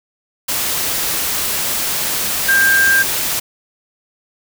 sine tone in noise, 1591 Hz, G6, 25 cents sharp, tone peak -10 dBFS, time 2.48-3.03 s, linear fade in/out 10 ms, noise white, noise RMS -19 dBFS, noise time 0.48-3.4 s, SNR +6 dB, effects none

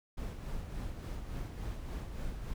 brown noise with tremolo, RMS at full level -38 dBFS, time 0.17-2.54 s, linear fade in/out 10 ms, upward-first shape sine, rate 3.5 Hz, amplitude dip 45%, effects none

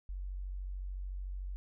sine tone, 46.8 Hz, F#1, 20 cents sharp, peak -37 dBFS, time 0.09-1.56 s, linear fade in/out 0 ms, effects none

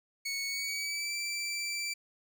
20% pulse tone with pitch glide, 2217 to 2337 Hz, C#7 to D7, 0 to -9 cents, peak -28 dBFS, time 0.25-1.94 s, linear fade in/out 10 ms, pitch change +91 cents, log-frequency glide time 0.48-1.14 s, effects none

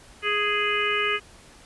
harmonic tone with a mistuned harmonic, 415.3 Hz, G#4, in tune, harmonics 1 / 3 / 4 / 5 / 6 / 7, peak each -29 / -28 / -30 / -28 / -28 / -30 dBFS, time 0.22-1.2 s, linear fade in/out 50 ms, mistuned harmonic 7, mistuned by +24 cents, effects pink hiss -50 dBFS RMS until 1.65 s + resampled to 24000 Hz

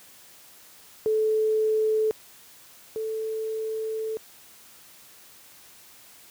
sine tone pair in turn, 434.9 / 440 Hz, A4 / A4, -20 / 0 cents, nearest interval unison, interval 20 cents, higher second, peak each -20 / -27 dBFS, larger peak first, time 1.06-2.11 / 2.96-4.17 s, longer second, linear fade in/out 0 ms, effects white hiss -51 dBFS RMS until 6.3 s + high-pass 60 Hz 12 dB/octave

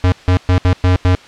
square tone bursts at uneven times, 91 Hz, F#2, 28 cents flat, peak -9 dBFS, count 6, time 0.04-0.12 / 0.28-0.37 / 0.49-0.58 / 0.65-0.73 / 0.84-0.96 / 1.05-1.15 s, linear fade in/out 0 ms, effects white hiss -39 dBFS RMS until 1.27 s + low-pass 4000 Hz 12 dB/octave

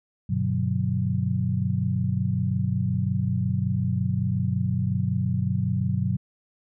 sine chord, G major seventh, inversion none, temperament equal, 98 / 123.47 / 146.83 / 185 Hz, G2 / B2 / D3 / F#3, 0 / 0 / 0 / 0 cents, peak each -27 / -26 / -31 / -27 dBFS, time 0.29-6.17 s, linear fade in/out 10 ms, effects none

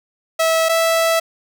sawtooth tone pair in turn, 650 / 657.6 Hz, E5 / E5, -24 / -4 cents, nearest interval unison, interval 20 cents, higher second, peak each -10 dBFS, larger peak neither, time 0.39-0.69 / 0.69-1.2 s, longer second, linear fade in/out 10 ms, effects none

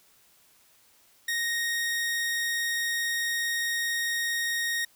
sawtooth tone, 1864.7 Hz, A#6, in tune, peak -23 dBFS, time 1.28-4.85 s, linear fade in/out 5 ms, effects white hiss -61 dBFS RMS until 4.95 s

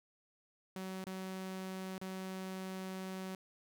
sawtooth tone with dropouts, 188.4 Hz, F#3, 32 cents sharp, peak -37 dBFS, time 0.76-3.35 s, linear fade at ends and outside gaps 2 ms, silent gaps 1.041-1.067 / 1.981-2.014 s, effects none

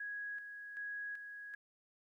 sine tone with tremolo, 1661.2 Hz, G#6, in tune, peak -40 dBFS, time 0-1.55 s, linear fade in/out 5 ms, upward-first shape square, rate 1.3 Hz, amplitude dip 50%, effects 13-bit

